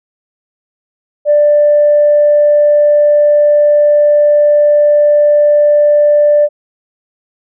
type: tone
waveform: sine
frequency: 590 Hz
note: D5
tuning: 8 cents sharp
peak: -4 dBFS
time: 1.25-6.49 s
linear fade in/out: 50 ms
effects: tanh soft clip ceiling 0 dBFS